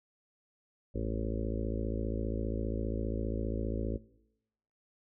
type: harmonic tone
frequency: 55 Hz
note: A1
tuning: in tune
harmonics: 1 / 2 / 4 / 5 / 6 / 7 / 8 / 9 / 10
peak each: -35 / -38 / -41 / -42 / -43 / -43 / -44 / -45 / -45 dBFS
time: 0.94-3.98 s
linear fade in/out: 20 ms
effects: noise-tail reverb RT60 0.9 s tail -21 dB re dry